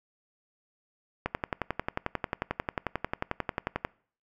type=click train; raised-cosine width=0.5 ms; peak=-13 dBFS; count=30; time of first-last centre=1.26-3.849 s; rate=11.2 Hz; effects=noise-tail reverb RT60 0.5 s tail -24 dB re dry